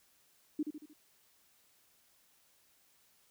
sine tone with echo, 301.5 Hz, D4, 46 cents sharp, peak -30 dBFS, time 0.59-0.63 s, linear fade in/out 5 ms, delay 76 ms, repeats 4, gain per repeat -6 dB, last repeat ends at 0.934 s, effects white hiss -69 dBFS RMS until 3.3 s

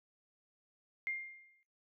sine tone with exponential decay, 2114 Hz, C7, 17 cents sharp, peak -33 dBFS, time 1.07-1.63 s, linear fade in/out 0 ms, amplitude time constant 120 ms, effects noise-tail reverb RT60 0.2 s tail -18 dB re dry

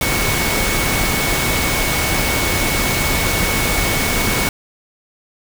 sine tone in noise, 2217 Hz, C#7, in tune, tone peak -23 dBFS, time 0.01-4.49 s, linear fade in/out 2 ms, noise pink, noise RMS -18 dBFS, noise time 0.01-4.49 s, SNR -8 dB, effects none

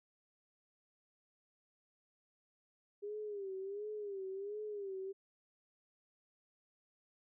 sine tone with vibrato, 402.4 Hz, G4, 45 cents sharp, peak -40 dBFS, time 3.02-5.13 s, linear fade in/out 20 ms, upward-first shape sine, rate 1.4 Hz, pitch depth 100 cents each way, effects none

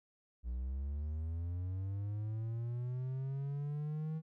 triangle linear sweep, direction up, 58.27 to 160 Hz, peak -34 dBFS, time 0.43-4.22 s, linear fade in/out 50 ms, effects none

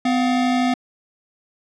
square tone pair together, 252.9 / 706 Hz, B3 / F5, +41 / +19 cents, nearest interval octave + tritone, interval 1778 cents, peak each -18 / -24 dBFS, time 0.05-0.74 s, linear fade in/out 5 ms, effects low-pass 5000 Hz 12 dB/octave

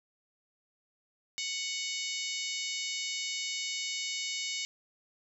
harmonic tone, 740 Hz, F#5, in tune, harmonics 3 / 4 / 5 / 6 / 7 / 8 / 9 / 10, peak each -39 / -40 / -41 / -42 / -42 / -43 / -44 / -44 dBFS, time 1.38-4.65 s, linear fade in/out 0 ms, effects none

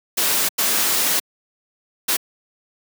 white noise bursts at uneven times, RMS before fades -19 dBFS, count 3, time 0.17-0.49 / 0.58-1.2 / 2.08-2.17 s, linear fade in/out 10 ms, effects high-pass 200 Hz 12 dB/octave

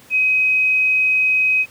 sine tone, 2527 Hz, D#7, 26 cents sharp, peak -13 dBFS, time 0.1-1.66 s, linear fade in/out 50 ms, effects pink hiss -46 dBFS RMS until 1.7 s + high-pass 100 Hz 12 dB/octave

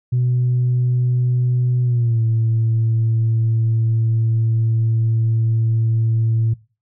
sine tone with pitch glide, 124 to 113.05 Hz, B2 to A2, +7 to +47 cents, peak -13 dBFS, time 0.12-6.54 s, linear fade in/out 10 ms, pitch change -160 cents, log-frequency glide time 1.83-2.21 s, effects noise-tail reverb RT60 0.3 s tail -20 dB re dry + tanh soft clip ceiling -11 dBFS

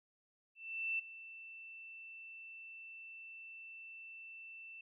sine tone with ADSR envelope, 2670 Hz, E7, 22 cents sharp, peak -33 dBFS, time 0.55-4.81 s, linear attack 440 ms, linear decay 10 ms, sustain -16 dB, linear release 3 ms, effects none

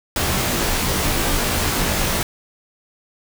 pink noise with comb filter, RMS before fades -20 dBFS, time 0.16-2.23 s, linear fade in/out 2 ms, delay 19 ms, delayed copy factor -0.85, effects none

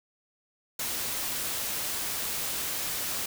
white noise, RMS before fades -32 dBFS, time 0.79-3.26 s, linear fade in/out 5 ms, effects none

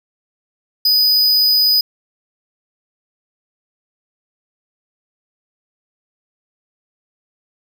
square tone, 4978 Hz, D#8, in tune, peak -11 dBFS, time 0.85-1.81 s, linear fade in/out 5 ms, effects none

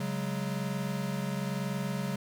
square chord, C# suspended fourth, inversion none, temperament equal with one note detuned, 138.59 / 186.71 / 207.7 Hz, C#3 / F#3 / G#3, 0 / +16 / 0 cents, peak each -36 / -35 / -38 dBFS, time 0-2.16 s, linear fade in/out 5 ms, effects none

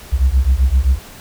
sine beating tone pair, 61.74 / 69.44 Hz, B1 / C#2, 0 / +4 cents, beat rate 7.7 Hz, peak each -12 dBFS, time 0.12-0.99 s, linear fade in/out 20 ms, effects tanh soft clip ceiling -6 dBFS + pink hiss -38 dBFS RMS until 1.2 s

